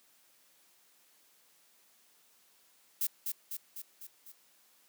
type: noise with echo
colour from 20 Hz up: violet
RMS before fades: -31 dBFS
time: 3.01-3.07 s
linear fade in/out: 5 ms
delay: 250 ms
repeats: 5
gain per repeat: -4 dB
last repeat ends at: 4.32 s
effects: white hiss -66 dBFS RMS until 4.88 s + high-pass 200 Hz 12 dB/octave